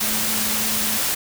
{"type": "tone in noise", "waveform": "sine", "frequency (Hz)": 216.5, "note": "A3", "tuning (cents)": -28, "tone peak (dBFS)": -31, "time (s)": [0.01, 0.98], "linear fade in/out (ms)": 10, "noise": "white", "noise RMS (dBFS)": -22, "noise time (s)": [0, 1.15], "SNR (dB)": -12, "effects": []}